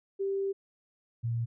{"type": "tone pair in turn", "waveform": "sine", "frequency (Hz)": [392, 116.54], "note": ["G4", "A#2"], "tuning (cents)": [0, 0], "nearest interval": "octave + major sixth", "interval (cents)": 2100, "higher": "first", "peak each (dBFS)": [-28, -28], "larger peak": "neither", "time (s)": [[0.19, 0.53], [1.23, 1.46]], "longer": "first", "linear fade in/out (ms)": 20, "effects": []}